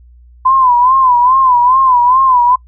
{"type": "tone with vibrato", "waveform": "sine", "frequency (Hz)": 1014, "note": "B5", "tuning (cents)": 45, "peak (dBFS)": -6, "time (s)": [0.45, 2.56], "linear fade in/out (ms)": 10, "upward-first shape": "sine", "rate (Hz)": 2.4, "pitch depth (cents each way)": 95, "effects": ["noise-tail reverb RT60 0.1 s tail -21 dB re dry", "added 60 Hz sine -38 dBFS peak until 2.67 s"]}